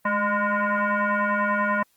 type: tone with frequency modulation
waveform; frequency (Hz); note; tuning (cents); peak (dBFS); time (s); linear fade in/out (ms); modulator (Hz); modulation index
sine; 210.1; G#3; +20; -20; 0.05-1.83; 5; 410; 3.9
effects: white hiss -65 dBFS RMS until 1.96 s + Opus 24 kbps